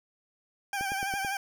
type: tone with vibrato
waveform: 20% pulse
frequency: 788 Hz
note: G5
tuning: 9 cents sharp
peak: -25 dBFS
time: 0.73-1.37 s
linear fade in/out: 2 ms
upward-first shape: triangle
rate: 12 Hz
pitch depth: 57 cents each way
type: click train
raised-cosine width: 2 ms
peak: -26 dBFS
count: 5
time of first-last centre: 0.81-1.248 s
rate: 9.13 Hz
effects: none